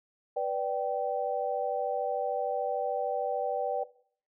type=chord; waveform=sine; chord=G major; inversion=first; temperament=equal with one note detuned; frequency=493.9 / 587.3 / 776.8 Hz; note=B4 / D5 / G5; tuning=0 / 0 / -16 cents; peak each=-32 dBFS; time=0.36-3.84 s; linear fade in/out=10 ms; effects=noise-tail reverb RT60 0.5 s tail -17 dB re dry

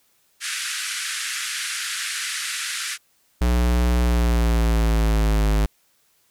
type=band-pass noise; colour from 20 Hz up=pink; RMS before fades=-28 dBFS; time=0.4-2.98 s; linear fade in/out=50 ms; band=1400 to 11000 Hz; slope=48 dB/octave
type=tone with pitch glide; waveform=square; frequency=60.2 to 52.41 Hz; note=B1 to G#1; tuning=-44 to +16 cents; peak=-17 dBFS; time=3.41-5.66 s; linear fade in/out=5 ms; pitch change=-240 cents; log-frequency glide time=3.99-5.48 s
effects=white hiss -63 dBFS RMS until 6.3 s

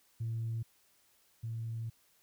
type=tone pair in turn; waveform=sine; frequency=113.9 / 113.9 Hz; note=A#2 / A#2; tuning=-40 / -40 cents; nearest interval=unison; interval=0 cents; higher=neither; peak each=-32 / -35 dBFS; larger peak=first; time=0.2-0.63 / 1.43-1.9 s; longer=second; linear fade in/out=10 ms; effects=tanh soft clip ceiling -30 dBFS + white hiss -69 dBFS RMS until 2.22 s

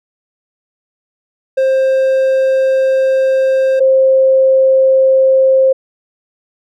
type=tone pair in turn; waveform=triangle / sine; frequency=529 / 529 Hz; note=C5 / C5; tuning=+19 / +19 cents; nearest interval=unison; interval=0 cents; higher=neither; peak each=-7 / -6 dBFS; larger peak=second; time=1.57-3.8 / 3.8-5.73 s; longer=first; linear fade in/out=10 ms; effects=none

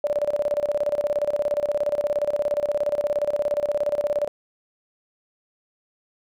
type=tone with tremolo; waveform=sine; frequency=585 Hz; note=D5; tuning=7 cents flat; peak=-18 dBFS; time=0.04-4.28 s; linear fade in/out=2 ms; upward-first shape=square; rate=17 Hz; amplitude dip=80%; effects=none

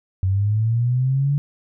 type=linear sweep; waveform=sine; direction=up; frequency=92.5 to 145 Hz; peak=-16 dBFS; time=0.23-1.38 s; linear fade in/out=0 ms; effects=none

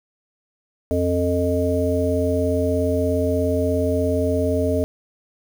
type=harmonic tone; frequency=88.3 Hz; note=F2; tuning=20 cents sharp; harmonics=1 / 3 / 5 / 7; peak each=-23 / -23 / -23 / -23 dBFS; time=0.91-4.84 s; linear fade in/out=0 ms; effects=7-bit

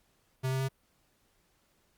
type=tone with pitch steps; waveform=square; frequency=130.81 / 132.18 / 133.56 Hz; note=C3 / C3 / C3; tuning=0 / +18 / +36 cents; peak=-29 dBFS; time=0.43-0.688 s; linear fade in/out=20 ms; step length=86 ms; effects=pink hiss -71 dBFS RMS until 1.97 s + Opus 48 kbps

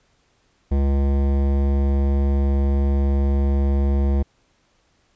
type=tone with hard clipping; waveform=sine; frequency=69.3 Hz; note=C#2; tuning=in tune; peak=-18 dBFS; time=0.71-4.23 s; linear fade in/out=10 ms; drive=16 dB; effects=pink hiss -63 dBFS RMS until 5.15 s + resampled to 16000 Hz

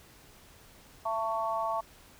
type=harmonic tone; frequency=223.1 Hz; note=A3; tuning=24 cents sharp; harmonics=3 / 4 / 5; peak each=-33 / -33 / -33 dBFS; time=1.05-1.81 s; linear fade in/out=10 ms; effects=pink hiss -56 dBFS RMS until 2.19 s

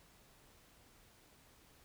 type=silence; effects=pink hiss -65 dBFS RMS until 1.84 s

